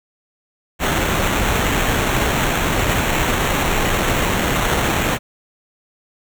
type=noise with sample-and-hold; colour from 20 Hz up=pink; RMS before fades=-18 dBFS; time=0.79-5.19 s; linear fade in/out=50 ms; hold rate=4900 Hz; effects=none